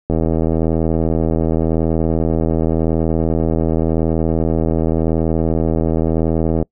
click train, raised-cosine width 2 ms, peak -4 dBFS, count 529, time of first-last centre 0.1-6.627 s, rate 80.9 Hz, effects noise-tail reverb RT60 0.1 s tail -26 dB re dry

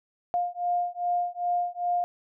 sine beating tone pair, 705 / 707.5 Hz, F5 / F5, +16 / +22 cents, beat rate 2.5 Hz, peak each -28 dBFS, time 0.34-2.04 s, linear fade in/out 0 ms, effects none

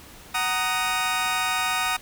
20% pulse chord, D# minor, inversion first, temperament just, 746.7 / 933.4 / 1244.5 Hz, F#5 / A#5 / D#6, +16 / +2 / 0 cents, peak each -23 / -24 / -21 dBFS, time 0.34-1.97 s, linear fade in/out 10 ms, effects pink hiss -46 dBFS RMS until 2.01 s

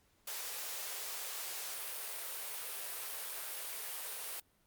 white high-pass noise, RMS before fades -42 dBFS, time 0.27-4.4 s, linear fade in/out 5 ms, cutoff 390 Hz, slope 48 dB/octave, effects pink hiss -72 dBFS RMS until 4.66 s + Opus 48 kbps

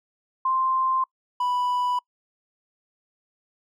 sine / triangle tone pair in turn, 1046.5 / 987.8 Hz, C6 / B5, 0 / 0 cents, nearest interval minor second, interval 100 cents, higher first, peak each -20 dBFS, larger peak neither, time 0.45-1.04 / 1.4-1.99 s, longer neither, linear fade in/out 5 ms, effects noise-tail reverb RT60 0.1 s tail -25 dB re dry

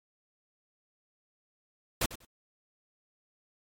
pink noise with echo, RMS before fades -28 dBFS, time 2.01-2.06 s, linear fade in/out 5 ms, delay 96 ms, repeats 2, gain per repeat -15 dB, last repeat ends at 2.252 s, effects AAC 64 kbps

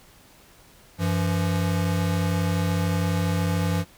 square tone pair together, 95 / 169.27 Hz, F#2 / E3, +46 / +46 cents, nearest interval minor seventh, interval 1000 cents, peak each -25 dBFS, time 0.98-3.85 s, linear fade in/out 50 ms, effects pink hiss -53 dBFS RMS until 3.97 s

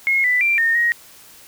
sine tone with pitch steps, 2161 / 1987 / 2363 / 1834 / 1883 Hz, C#7 / B6 / D7 / A#6 / A#6, -45 / +10 / +10 / -29 / +17 cents, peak -14 dBFS, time 0.07-0.92 s, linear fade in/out 0 ms, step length 170 ms, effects white hiss -45 dBFS RMS until 1.47 s

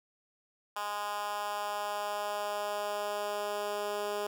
10% pulse tone with high-pass filter sweep, 206.3 Hz, G#3, 11 cents flat, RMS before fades -35 dBFS, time 0.76-4.27 s, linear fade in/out 5 ms, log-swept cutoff 940 to 430 Hz, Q 2, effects none

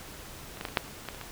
clicks, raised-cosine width 0.3 ms, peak -27 / -19 / -16 / -24 / -6 / -30 / -30 / -18 / -29 / -22 dBFS, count 10, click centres 0.572 / 0.611 / 0.652 / 0.686 / 0.772 / 0.88 / 1.052 / 1.087 / 1.147 / 1.213 s, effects pink hiss -45 dBFS RMS until 1.31 s

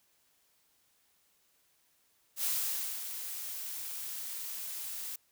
blue noise with ADSR envelope, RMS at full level -31 dBFS, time 2.36-5.16 s, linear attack 82 ms, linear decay 560 ms, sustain -9 dB, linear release 5 ms, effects white hiss -71 dBFS RMS until 5.31 s

